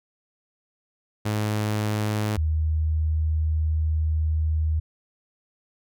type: tone pair in turn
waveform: sawtooth / sine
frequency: 106.2 / 78.34 Hz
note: G#2 / D#2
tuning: +39 / +12 cents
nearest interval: perfect fourth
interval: 527 cents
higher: first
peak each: -19 / -20 dBFS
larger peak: first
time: 1.25-2.37 / 2.37-4.8 s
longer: second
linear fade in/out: 10 ms
effects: none